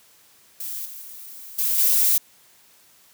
violet noise with level steps, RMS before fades -31 / -38 / -40 / -22 / -18 dBFS, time 0.6-2.18 s, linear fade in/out 5 ms, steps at 0.85 / 1.01 / 1.58 / 1.78 s, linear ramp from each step 10 ms, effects white hiss -55 dBFS RMS until 3.13 s + high-pass 60 Hz 12 dB/octave

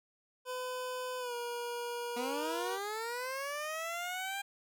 25% pulse tone with pitch glide, 505 to 478 Hz, B4 to A#4, +39 to +43 cents, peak -33 dBFS, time 0.45-2.79 s, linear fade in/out 50 ms, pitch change -96 cents, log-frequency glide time 1.19-1.34 s
15% pulse linear sweep, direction up, 238.6 to 802 Hz, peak -30 dBFS, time 2.16-4.42 s, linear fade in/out 10 ms
effects none

